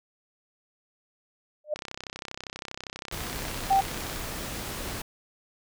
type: tone with exponential growth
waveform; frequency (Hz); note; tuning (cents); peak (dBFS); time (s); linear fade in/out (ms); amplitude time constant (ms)
sine; 603; D5; +46; -22; 1.64-1.74; 5; 21
type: click train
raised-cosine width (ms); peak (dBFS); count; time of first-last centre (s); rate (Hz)
0.2; -19; 79; 1.76-4.16; 32.5
type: noise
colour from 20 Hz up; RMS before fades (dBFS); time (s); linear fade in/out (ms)
pink; -35; 3.12-5.02; 5
type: tone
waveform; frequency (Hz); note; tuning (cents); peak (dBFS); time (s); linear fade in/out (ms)
sine; 779; G5; -11; -18; 3.7-3.81; 10
effects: none